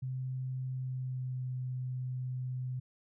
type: tone with pitch glide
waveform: sine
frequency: 129.5 to 127.42 Hz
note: C3 to C3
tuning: -17 to -45 cents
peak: -34 dBFS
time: 0.02-2.8 s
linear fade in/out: 10 ms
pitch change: -28 cents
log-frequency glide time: 0.71-1.5 s
effects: none